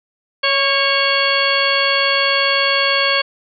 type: harmonic tone with a mistuned harmonic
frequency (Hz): 554.4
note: C#5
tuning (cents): 0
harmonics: 1 / 2 / 3 / 4 / 5 / 6 / 8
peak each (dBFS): -21 / -21 / -21 / -21 / -21 / -21 / -21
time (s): 0.43-3.22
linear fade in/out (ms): 10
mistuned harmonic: 3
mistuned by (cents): -38
effects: none